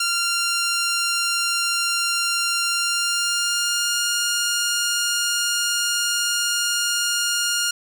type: tone with pitch glide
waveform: 10% pulse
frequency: 1387 to 1416.1 Hz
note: F6 to F6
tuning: -12 to +24 cents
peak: -11 dBFS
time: 0-7.71 s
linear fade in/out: 5 ms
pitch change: +36 cents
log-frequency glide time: 2.68-4.05 s
effects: none